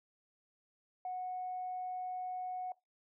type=tone; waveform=sine; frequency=735 Hz; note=F#5; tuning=12 cents flat; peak=-36 dBFS; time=1.05-2.72 s; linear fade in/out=2 ms; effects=noise-tail reverb RT60 0.2 s tail -22 dB re dry + tanh soft clip ceiling -32 dBFS